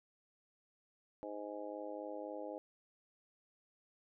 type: harmonic tone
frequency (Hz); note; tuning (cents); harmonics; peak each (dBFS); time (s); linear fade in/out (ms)
103.83; G#2; 0; 3 / 4 / 5 / 6 / 7 / 8; -48 / -52 / -46 / -48 / -61 / -51; 1.23-2.58; 0
effects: none